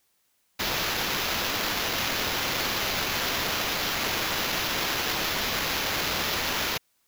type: noise with sample-and-hold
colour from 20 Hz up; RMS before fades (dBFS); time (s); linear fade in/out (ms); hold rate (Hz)
blue; -28; 0.59-6.78; 10; 8820
effects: white hiss -70 dBFS RMS until 7.07 s